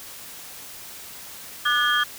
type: tone cluster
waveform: sine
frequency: 1199 / 1466 / 1716 / 3223 Hz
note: D6 / F#6 / A6 / G7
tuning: +36 / -16 / -44 / +47 cents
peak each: -23 dBFS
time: 1.65-2.04 s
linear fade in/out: 10 ms
effects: tanh soft clip ceiling -11 dBFS + white hiss -40 dBFS RMS until 2.18 s